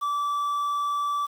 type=tone with quantisation; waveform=triangle; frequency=1159 Hz; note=D6; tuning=23 cents flat; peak=-22 dBFS; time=0.01-1.27 s; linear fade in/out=20 ms; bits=8; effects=none